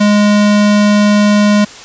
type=tone; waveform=square; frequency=207.3 Hz; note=G#3; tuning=3 cents flat; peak=-7 dBFS; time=0-1.65 s; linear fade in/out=10 ms; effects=white hiss -32 dBFS RMS until 1.84 s + resampled to 16000 Hz